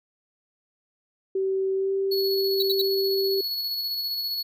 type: tone with pitch glide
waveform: sine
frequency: 383.9 to 389.3 Hz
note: G4 to G4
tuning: -36 to -12 cents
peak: -22 dBFS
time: 1.35-3.41 s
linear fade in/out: 5 ms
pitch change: +24 cents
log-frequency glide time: 1.74-1.92 s
type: tone with tremolo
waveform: square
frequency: 4382 Hz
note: C#8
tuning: 21 cents flat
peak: -26 dBFS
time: 2.11-4.43 s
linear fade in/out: 10 ms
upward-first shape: square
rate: 15 Hz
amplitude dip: 25%
type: tone bursts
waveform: square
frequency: 3951 Hz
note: B7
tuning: in tune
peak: -23 dBFS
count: 3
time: 2.6-2.816 s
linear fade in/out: 2 ms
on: 24 ms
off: 72 ms
effects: none